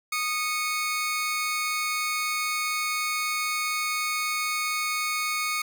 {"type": "tone pair together", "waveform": "sawtooth", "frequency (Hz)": [1237, 2204], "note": ["D#6", "C#7"], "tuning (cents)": [-10, -11], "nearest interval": "minor seventh", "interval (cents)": 999, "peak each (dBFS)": -25, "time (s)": [0.12, 5.62], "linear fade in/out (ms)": 5, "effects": []}